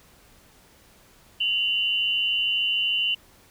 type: tone pair together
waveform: sine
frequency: 2783 / 2996 Hz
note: F7 / F#7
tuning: -7 / +21 cents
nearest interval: minor second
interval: 128 cents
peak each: -24 dBFS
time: 1.4-3.15 s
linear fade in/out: 10 ms
effects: pink hiss -55 dBFS RMS until 3.5 s